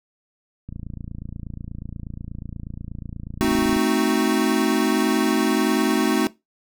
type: click train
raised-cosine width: 5 ms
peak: -21 dBFS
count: 88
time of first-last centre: 0.69-3.764 s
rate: 28.3 Hz
type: chord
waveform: square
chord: A diminished seventh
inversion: none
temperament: equal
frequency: 220 / 261.6 / 311.1 / 370 Hz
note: A3 / C4 / Eb4 / Gb4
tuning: 0 / 0 / 0 / 0 cents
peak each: -24 dBFS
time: 3.41-6.27 s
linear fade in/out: 0 ms
effects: noise-tail reverb RT60 0.2 s tail -19 dB re dry